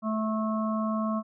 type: harmonic tone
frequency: 218.2 Hz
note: A3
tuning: 14 cents flat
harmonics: 1 / 3 / 5 / 6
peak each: -27 / -34 / -33 / -41 dBFS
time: 0.02-1.23 s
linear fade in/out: 50 ms
effects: none